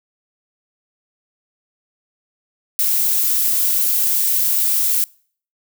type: noise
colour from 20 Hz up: violet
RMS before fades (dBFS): -17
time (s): 2.79-5.04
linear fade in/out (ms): 0
effects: noise-tail reverb RT60 0.5 s tail -25 dB re dry